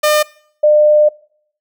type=tone pair in turn; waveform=sawtooth / sine; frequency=604 / 601.5 Hz; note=D5 / D5; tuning=+48 / +41 cents; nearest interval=unison; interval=7 cents; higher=first; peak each=-6 dBFS; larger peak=neither; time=0.03-0.23 / 0.63-1.09 s; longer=second; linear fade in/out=10 ms; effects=noise-tail reverb RT60 0.6 s tail -22 dB re dry